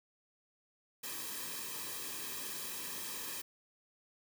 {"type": "noise with comb filter", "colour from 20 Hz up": "white", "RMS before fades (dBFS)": -42, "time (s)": [1.03, 3.42], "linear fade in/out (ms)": 10, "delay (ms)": 1.4, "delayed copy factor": -0.75, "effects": []}